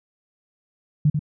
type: tone with echo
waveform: sine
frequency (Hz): 150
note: D3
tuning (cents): +37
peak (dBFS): -13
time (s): 1.05-1.1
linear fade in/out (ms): 5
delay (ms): 93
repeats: 1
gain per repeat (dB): -6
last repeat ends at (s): 1.193
effects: none